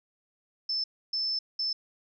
sine tone bursts at uneven times, 5274 Hz, E8, in tune, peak -27 dBFS, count 3, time 0.69-0.84 / 1.13-1.39 / 1.59-1.73 s, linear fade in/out 5 ms, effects none

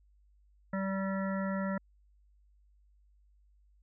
harmonic tone, 193.3 Hz, G3, 24 cents flat, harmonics 1 / 3 / 5 / 7 / 9 / 10, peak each -32 / -38 / -44 / -42 / -46 / -47 dBFS, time 0.73-1.78 s, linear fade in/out 5 ms, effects added 50 Hz sine -62 dBFS peak until 3.82 s

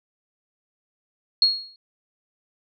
sine tone with exponential decay, 4302 Hz, C8, 47 cents sharp, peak -11 dBFS, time 1.42-1.76 s, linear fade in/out 2 ms, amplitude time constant 72 ms, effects none

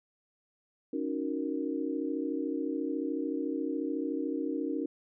sine chord, D# minor seventh, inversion third, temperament equal, 277.2 / 311.1 / 370 / 466.2 Hz, C#4 / D#4 / F#4 / A#4, 0 / 0 / 0 / 0 cents, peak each -34 / -34 / -39 / -38 dBFS, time 0.93-4.86 s, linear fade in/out 5 ms, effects none

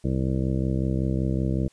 harmonic tone, 65.3 Hz, C2, 3 cents flat, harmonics 1 / 2 / 3 / 4 / 5 / 6 / 7 / 8 / 9, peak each -28 / -26 / -28 / -35 / -31 / -41 / -37 / -41 / -40 dBFS, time 0.04-1.68 s, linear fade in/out 5 ms, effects white hiss -62 dBFS RMS until 1.72 s + resampled to 22050 Hz

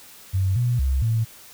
sine tone with pitch steps, 94.9 / 121.6 / 66.4 / 112.8 Hz, F#2 / B2 / C2 / A2, +44 / -26 / +26 / +44 cents, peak -18 dBFS, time 0.33-1.25 s, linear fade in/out 20 ms, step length 230 ms, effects white hiss -46 dBFS RMS until 1.53 s

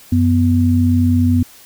sine tone pair together, 92.56 / 247.1 Hz, F#2 / B3, +1 / +1 cents, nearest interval octave + perfect fourth, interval 1700 cents, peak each -13 dBFS, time 0.12-1.43 s, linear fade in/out 5 ms, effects white hiss -43 dBFS RMS until 1.65 s

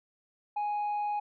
sine tone, 830.6 Hz, G#5, in tune, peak -26 dBFS, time 0.56-1.2 s, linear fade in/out 10 ms, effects tanh soft clip ceiling -28 dBFS

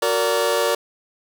sawtooth chord, Gb augmented, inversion none, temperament just, 370 / 462.5 / 578.1 Hz, Gb4 / Bb4 / D5, 0 / -14 / -27 cents, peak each -22 / -17 / -17 dBFS, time 0.02-0.75 s, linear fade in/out 5 ms, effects none

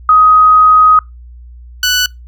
sine / 15% pulse tone pair in turn, 1256 / 1485.7 Hz, D#6 / F#6, +16 / +7 cents, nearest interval minor third, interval 291 cents, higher second, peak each -3 dBFS, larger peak neither, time 0.09-0.99 / 1.83-2.06 s, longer first, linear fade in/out 2 ms, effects noise-tail reverb RT60 0.2 s tail -25 dB re dry + added 60 Hz sine -31 dBFS peak until 2.27 s

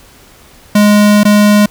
square tone with dropouts, 207.7 Hz, G#3, in tune, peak -5 dBFS, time 0.75-1.66 s, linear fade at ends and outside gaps 5 ms, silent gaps 1.234-1.251 s, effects pink hiss -41 dBFS RMS until 1.7 s

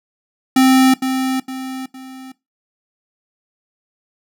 square tone with echo, 261.6 Hz, C4, in tune, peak -9 dBFS, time 0.56-0.94 s, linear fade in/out 5 ms, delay 460 ms, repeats 3, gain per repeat -8 dB, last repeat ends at 2.32 s, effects noise-tail reverb RT60 0.2 s tail -19 dB re dry

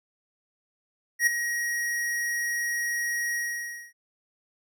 square tone with ADSR envelope, 1893 Hz, A#6, 26 cents sharp, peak -17 dBFS, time 1.19-3.93 s, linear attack 79 ms, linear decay 7 ms, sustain -10 dB, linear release 580 ms, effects none

